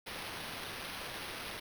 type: noise with sample-and-hold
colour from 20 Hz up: blue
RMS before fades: -43 dBFS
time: 0.06-1.6 s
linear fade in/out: 10 ms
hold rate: 7350 Hz
effects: none